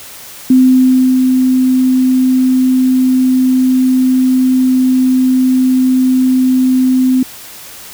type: tone with ADSR envelope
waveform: sine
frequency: 257.1 Hz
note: C4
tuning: 30 cents flat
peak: -3 dBFS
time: 0.5-7.23 s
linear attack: 4 ms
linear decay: 660 ms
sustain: -4 dB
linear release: 4 ms
effects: white hiss -32 dBFS RMS until 7.93 s